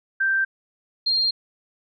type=tone pair in turn; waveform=sine; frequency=1568 / 4205 Hz; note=G6 / C8; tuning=0 / +8 cents; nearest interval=octave + perfect fourth; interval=1708 cents; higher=second; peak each=-18 dBFS; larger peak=neither; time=0.2-0.45 / 1.06-1.31 s; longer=neither; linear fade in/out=10 ms; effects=none